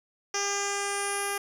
10% pulse tone with low-pass filter sweep, 401.6 Hz, G4, 42 cents sharp, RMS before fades -30 dBFS, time 0.34-1.38 s, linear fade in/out 5 ms, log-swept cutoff 5800 to 12000 Hz, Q 4.8, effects 9-bit

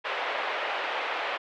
pink band-pass noise, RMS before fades -31 dBFS, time 0.04-1.38 s, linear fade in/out 20 ms, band 530 to 3000 Hz, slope 24 dB/octave, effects none

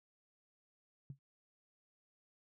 sine tone with exponential decay, 137.2 Hz, C#3, 17 cents flat, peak -40 dBFS, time 1.1-1.19 s, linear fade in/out 2 ms, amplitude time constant 18 ms, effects none

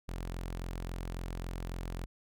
sawtooth tone, 43.65 Hz, F1, in tune, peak -33 dBFS, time 0.08-2.06 s, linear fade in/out 10 ms, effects none

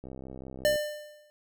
click train, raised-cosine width 2 ms, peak -29 dBFS, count 48, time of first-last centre 0.04-0.758 s, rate 65.5 Hz
square tone with exponential decay, 598 Hz, D5, 31 cents sharp, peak -20 dBFS, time 0.65-1.3 s, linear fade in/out 0 ms, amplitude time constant 140 ms
effects none

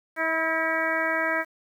harmonic tone with a mistuned harmonic, 322.3 Hz, E4, 39 cents flat, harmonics 1 / 2 / 3 / 4 / 5 / 6 / 7, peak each -34 / -29 / -33 / -32 / -28 / -29 / -33 dBFS, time 0.16-1.45 s, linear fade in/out 50 ms, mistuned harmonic 3, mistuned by +23 cents, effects 9-bit

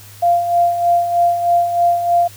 sine tone with tremolo, 694 Hz, F5, 11 cents flat, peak -9 dBFS, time 0.22-2.28 s, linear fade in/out 10 ms, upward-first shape sine, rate 3.2 Hz, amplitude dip 60%, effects added 102 Hz sine -40 dBFS peak until 2.36 s + white hiss -41 dBFS RMS until 2.36 s

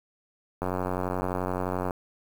click train, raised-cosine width 1 ms, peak -15 dBFS, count 119, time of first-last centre 0.62-1.908 s, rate 91.6 Hz, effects 7-bit

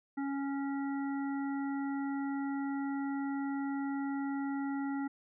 harmonic tone, 277.2 Hz, C#4, in tune, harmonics 1 / 3 / 5 / 7, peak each -33 / -43 / -47 / -50 dBFS, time 0.17-5.08 s, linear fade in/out 10 ms, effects none

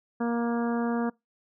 harmonic tone, 235.2 Hz, A#3, 16 cents sharp, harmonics 1 / 2 / 3 / 4 / 5 / 6 / 7, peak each -26 / -32 / -36 / -38 / -40 / -42 / -43 dBFS, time 0.2-1.1 s, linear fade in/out 10 ms, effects noise-tail reverb RT60 0.2 s tail -25 dB re dry

